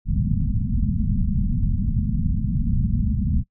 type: low-pass noise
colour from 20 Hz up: pink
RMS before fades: -21 dBFS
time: 0.05-3.44 s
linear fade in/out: 50 ms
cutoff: 240 Hz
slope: 96 dB/octave
effects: noise-tail reverb RT60 0.1 s tail -24 dB re dry